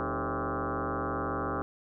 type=tone with frequency modulation; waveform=sine; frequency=440 Hz; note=A4; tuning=in tune; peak=-29 dBFS; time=0-1.62 s; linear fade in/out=0 ms; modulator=119 Hz; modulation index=7.9; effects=none